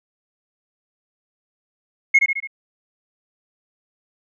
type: tone with echo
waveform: sine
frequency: 2165 Hz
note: C#7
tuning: 41 cents flat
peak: -7 dBFS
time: 2.14-2.19 s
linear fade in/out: 10 ms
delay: 71 ms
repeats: 4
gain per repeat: -5 dB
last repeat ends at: 2.474 s
effects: tanh soft clip ceiling -6 dBFS